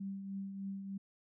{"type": "tone with tremolo", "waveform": "sine", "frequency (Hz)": 195.6, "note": "G3", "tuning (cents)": -4, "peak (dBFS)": -37, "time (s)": [0, 0.98], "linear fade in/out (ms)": 10, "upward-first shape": "triangle", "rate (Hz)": 3.3, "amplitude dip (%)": 50, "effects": []}